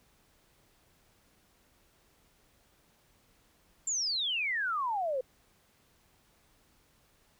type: exponential sweep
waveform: sine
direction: down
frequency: 7410 to 497.8 Hz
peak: -29 dBFS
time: 3.87-5.21 s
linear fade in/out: 5 ms
effects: pink hiss -67 dBFS RMS until 7.39 s